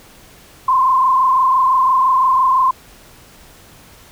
sine tone with frequency modulation, 1041 Hz, C6, 9 cents flat, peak -10 dBFS, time 0.68-2.71 s, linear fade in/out 5 ms, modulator 25.9 Hz, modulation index 1.4, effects pink hiss -44 dBFS RMS until 4.11 s

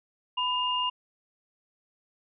sine tone pair together, 998.1 / 2823 Hz, B5 / F7, +18 / +18 cents, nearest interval octave + tritone, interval 1800 cents, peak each -28 dBFS, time 0.37-0.9 s, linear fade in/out 10 ms, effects none

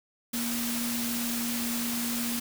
sine tone in noise, 236.6 Hz, A#3, 26 cents sharp, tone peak -31 dBFS, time 0.33-2.4 s, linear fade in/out 10 ms, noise white, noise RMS -33 dBFS, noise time 0.33-2.4 s, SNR -1 dB, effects none

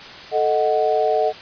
sine chord, D# diminished, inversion second, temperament equal, 440 / 622.3 / 740 Hz, A4 / D#5 / F#5, 0 / 0 / 0 cents, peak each -20 dBFS, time 0.31-1.33 s, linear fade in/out 50 ms, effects white hiss -37 dBFS RMS until 1.41 s + resampled to 11025 Hz

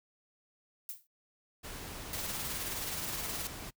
violet noise with exponential decay, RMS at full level -37 dBFS, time 0.89-1.07 s, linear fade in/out 2 ms, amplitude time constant 37 ms
pink noise, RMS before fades -44 dBFS, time 1.63-3.71 s, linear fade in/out 20 ms
white noise with tremolo, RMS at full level -37 dBFS, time 2.13-3.47 s, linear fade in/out 0 ms, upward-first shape sine, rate 19 Hz, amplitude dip 40%
effects noise-tail reverb RT60 0.1 s tail -24 dB re dry

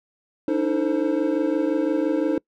triangle tone cluster, 293 / 318.8 / 448.5 / 524 Hz, D4 / D#4 / A4 / C5, -4 / +42 / +33 / +2 cents, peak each -22 / -21 / -26 / -25 dBFS, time 0.48-2.38 s, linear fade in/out 2 ms, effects noise-tail reverb RT60 0.1 s tail -25 dB re dry

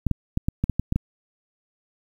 clicks, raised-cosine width 5 ms, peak -9 dBFS, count 9, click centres 0.067 / 0.113 / 0.374 / 0.485 / 0.64 / 0.697 / 0.796 / 0.924 / 0.96 s, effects 8-bit

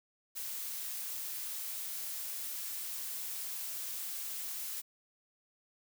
blue noise, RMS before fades -40 dBFS, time 0.35-4.82 s, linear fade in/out 20 ms, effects none

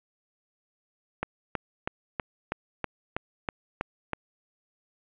click train, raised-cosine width 0.5 ms, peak -13 dBFS, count 10, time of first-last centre 1.23-4.133 s, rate 3.1 Hz, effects resampled to 8000 Hz + 8-bit

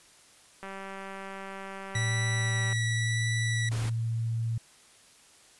click train, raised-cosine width 0.5 ms, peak -26 dBFS, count 408, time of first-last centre 0.63-2.728 s, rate 194 Hz
sine tone with pitch glide, 113.6 to 114.39 Hz, A#2 to A#2, -44 to -32 cents, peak -27 dBFS, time 1.95-4.58 s, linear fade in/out 5 ms, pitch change +12 cents, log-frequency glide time 2.48-4.33 s
sawtooth tone with vibrato, 1950 Hz, B6, 23 cents flat, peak -27 dBFS, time 1.95-3.69 s, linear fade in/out 2 ms, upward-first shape sine, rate 0.92 Hz, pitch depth 10 cents each way
pink noise, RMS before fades -39 dBFS, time 3.71-3.9 s, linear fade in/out 10 ms
effects white hiss -57 dBFS RMS until 5.59 s + resampled to 24000 Hz

